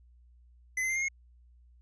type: tone with pitch steps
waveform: square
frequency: 2030 / 2062 / 2094 / 2127 / 2161 Hz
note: B6 / C7 / C7 / C7 / C#7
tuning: +47 / -26 / +1 / +28 / -45 cents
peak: -29 dBFS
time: 0.77-1.085 s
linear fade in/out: 5 ms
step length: 63 ms
effects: added 60 Hz sine -56 dBFS peak until 1.81 s + resampled to 22050 Hz